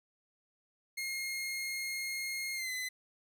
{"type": "tone with pitch glide", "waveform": "sawtooth", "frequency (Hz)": [2142, 2022], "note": ["C7", "B6"], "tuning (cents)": [40, 40], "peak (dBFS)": -32, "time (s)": [0.97, 2.89], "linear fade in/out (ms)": 10, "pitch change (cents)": -100, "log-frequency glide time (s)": [2.54, 2.72], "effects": []}